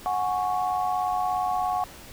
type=chord; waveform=sine; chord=F# suspended second; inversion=none; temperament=equal with one note detuned; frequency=733.6 / 830.6 / 1108.7 Hz; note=F#5 / G#5 / C#6; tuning=-15 / 0 / 0 cents; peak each=-25 / -30 / -30 dBFS; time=0.06-1.84 s; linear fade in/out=0 ms; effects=pink hiss -45 dBFS RMS until 2.12 s